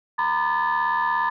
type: tone cluster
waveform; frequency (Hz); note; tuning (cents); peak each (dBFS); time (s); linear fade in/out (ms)
sine; 932 / 1009 / 1196 / 1737; A#5 / B5 / D6 / A6; -1 / +37 / +31 / -23; -23 / -23 / -28 / -25; 0.18-1.3; 10
effects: tanh soft clip ceiling -14 dBFS